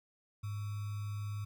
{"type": "tone with sample-and-hold", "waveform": "sine", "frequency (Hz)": 103.3, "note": "G#2", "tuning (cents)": -9, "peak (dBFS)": -36, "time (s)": [0.43, 1.45], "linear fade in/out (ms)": 10, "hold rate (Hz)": 1225, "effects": []}